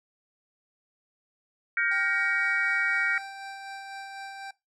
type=chord; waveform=sine; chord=G half-diminished seventh; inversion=third; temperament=just; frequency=1411.2 / 1568 / 1881.6 / 2258 Hz; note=F6 / G6 / Bb6 / Db7; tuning=+18 / 0 / +16 / +31 cents; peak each=-29 dBFS; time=1.77-3.18 s; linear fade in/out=2 ms
type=tone with tremolo; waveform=25% pulse; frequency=784 Hz; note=G5; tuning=in tune; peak=-33 dBFS; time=1.91-4.51 s; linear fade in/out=5 ms; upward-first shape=sine; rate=4 Hz; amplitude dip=30%
effects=noise-tail reverb RT60 0.2 s tail -19 dB re dry + low-pass 7000 Hz 12 dB/octave